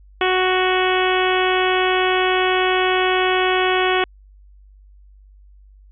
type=harmonic tone; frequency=370.3 Hz; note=F#4; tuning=1 cent sharp; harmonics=1 / 2 / 3 / 4 / 5 / 6 / 7 / 8 / 9; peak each=-19 / -22 / -24 / -25 / -26 / -27 / -27 / -28 / -29 dBFS; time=0.21-4.04 s; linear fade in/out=2 ms; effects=added 49 Hz sine -44 dBFS peak until 5.91 s